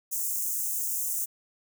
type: high-pass noise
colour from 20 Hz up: white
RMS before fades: -30 dBFS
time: 0.11-1.26 s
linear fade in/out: 20 ms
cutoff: 6300 Hz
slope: 48 dB/octave
effects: none